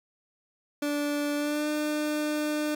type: tone with pitch glide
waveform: 30% pulse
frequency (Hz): 291.5 to 301.1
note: D4 to D4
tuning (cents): -13 to +43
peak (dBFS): -24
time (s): 0.82-2.75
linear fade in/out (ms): 5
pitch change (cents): +56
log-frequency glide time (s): 1.36-1.68
effects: none